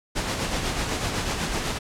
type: noise with tremolo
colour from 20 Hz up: pink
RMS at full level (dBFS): -25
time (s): 0.15-1.79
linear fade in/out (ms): 20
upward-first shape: sine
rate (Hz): 8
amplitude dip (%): 40
effects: low-pass 8000 Hz 12 dB/octave